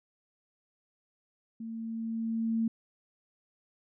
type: tone with level ramp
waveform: sine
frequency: 226.1 Hz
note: A3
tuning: 47 cents sharp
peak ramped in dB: -37 to -25 dBFS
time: 1.6-2.68 s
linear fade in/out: 5 ms
effects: none